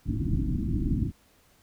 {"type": "low-pass noise", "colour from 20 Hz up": "pink", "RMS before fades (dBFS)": -27, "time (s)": [0.05, 1.12], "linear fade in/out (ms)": 50, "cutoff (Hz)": 330, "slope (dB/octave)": 96, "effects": ["pink hiss -62 dBFS RMS until 1.62 s"]}